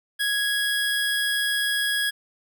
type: tone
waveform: 25% pulse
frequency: 1661.2 Hz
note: G#6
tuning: in tune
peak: -18 dBFS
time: 0.19-2.11 s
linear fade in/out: 20 ms
effects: none